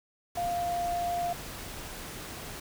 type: tone in noise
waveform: sine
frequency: 698.5 Hz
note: F5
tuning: in tune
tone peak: -28 dBFS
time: 0.37-1.33 s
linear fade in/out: 5 ms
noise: pink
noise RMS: -41 dBFS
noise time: 0.35-2.6 s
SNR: +10 dB
effects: none